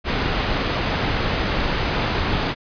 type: low-pass noise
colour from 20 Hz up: pink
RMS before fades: -22 dBFS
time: 0.04-2.55 s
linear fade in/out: 50 ms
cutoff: 4000 Hz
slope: 12 dB/octave
effects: resampled to 11025 Hz